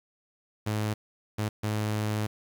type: tone bursts at uneven times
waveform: sawtooth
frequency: 106.7 Hz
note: G#2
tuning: 47 cents sharp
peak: -23 dBFS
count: 3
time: 0.66-0.94 / 1.38-1.49 / 1.63-2.27 s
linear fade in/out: 10 ms
effects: 9-bit

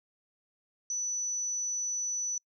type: tone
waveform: sine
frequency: 5960 Hz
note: F#8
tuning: 12 cents sharp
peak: -30 dBFS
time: 0.9-2.38 s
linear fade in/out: 2 ms
effects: noise-tail reverb RT60 0.1 s tail -25 dB re dry

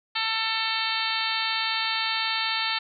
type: harmonic tone with a mistuned harmonic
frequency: 445.3 Hz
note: A4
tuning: 21 cents sharp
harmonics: 2 / 3 / 4 / 5 / 6 / 7 / 8 / 9 / 10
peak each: -33 / -33 / -33 / -33 / -33 / -33 / -33 / -33 / -33 dBFS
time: 0.15-2.79 s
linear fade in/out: 10 ms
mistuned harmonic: 8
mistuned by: +32 cents
effects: none

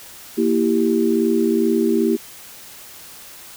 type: chord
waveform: sine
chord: E diminished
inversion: second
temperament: equal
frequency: 233.1 / 329.6 / 392 Hz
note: Bb3 / E4 / G4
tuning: 0 / 0 / 0 cents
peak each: -19 dBFS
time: 0.37-2.17 s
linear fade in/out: 20 ms
effects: white hiss -40 dBFS RMS until 3.56 s

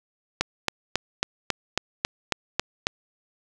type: click train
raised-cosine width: 0.2 ms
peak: -4 dBFS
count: 10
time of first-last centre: 0.41-2.869 s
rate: 3.66 Hz
effects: none

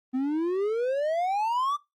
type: exponential sweep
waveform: triangle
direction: up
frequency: 251.4 to 1194 Hz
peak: -22 dBFS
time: 0.13-1.77 s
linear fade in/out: 20 ms
effects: noise-tail reverb RT60 0.2 s tail -20 dB re dry + Opus 24 kbps

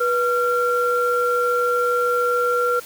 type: tone pair together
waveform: sine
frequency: 487.7 / 1374.7 Hz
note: B4 / F6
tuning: -22 / -28 cents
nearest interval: octave + tritone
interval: 1794 cents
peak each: -19 dBFS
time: 0-2.8 s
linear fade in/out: 10 ms
effects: tanh soft clip ceiling -9 dBFS + white hiss -40 dBFS RMS until 2.85 s

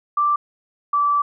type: tone pair in turn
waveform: sine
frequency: 1174.7 / 1159.9 Hz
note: D6 / D6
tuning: 0 / -22 cents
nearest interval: unison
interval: 22 cents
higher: first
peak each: -15 dBFS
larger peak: neither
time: 0.17-0.36 / 0.93-1.22 s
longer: second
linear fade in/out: 5 ms
effects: none

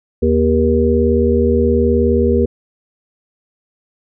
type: harmonic tone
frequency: 79 Hz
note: D#2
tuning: 27 cents sharp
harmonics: 1 / 3 / 5 / 6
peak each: -16 / -16 / -16 / -16 dBFS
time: 0.22-2.46 s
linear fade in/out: 10 ms
effects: none

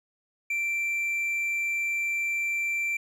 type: tone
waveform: triangle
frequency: 2349 Hz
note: D7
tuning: in tune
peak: -24 dBFS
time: 0.5-2.97 s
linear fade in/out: 5 ms
effects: none

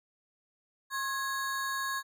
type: ring-modulated tone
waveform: square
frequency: 1368 Hz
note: F6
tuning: 36 cents flat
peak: -29 dBFS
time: 0.9-2.03 s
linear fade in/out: 50 ms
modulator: 294 Hz
effects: none

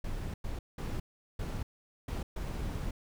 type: noise bursts at uneven times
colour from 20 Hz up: brown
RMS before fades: -36 dBFS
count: 6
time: 0.04-0.34 / 0.44-0.59 / 0.78-1 / 1.39-1.63 / 2.08-2.23 / 2.36-2.91 s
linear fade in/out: 5 ms
effects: none

